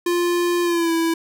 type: tone with pitch glide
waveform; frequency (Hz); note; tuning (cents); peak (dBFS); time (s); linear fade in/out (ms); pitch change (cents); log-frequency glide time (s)
square; 349.2 to 330.2; F4 to E4; 0 to +3; -18; 0.06-1.14; 5; -97; 0.63-0.92
effects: none